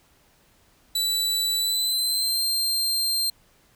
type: tone with pitch glide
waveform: sawtooth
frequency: 3959 to 4170 Hz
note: B7 to C8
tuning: +3 to -7 cents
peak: -19 dBFS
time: 0.95-3.3 s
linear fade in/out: 5 ms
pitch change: +90 cents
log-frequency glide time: 1.58-2.44 s
effects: pink hiss -60 dBFS RMS until 3.75 s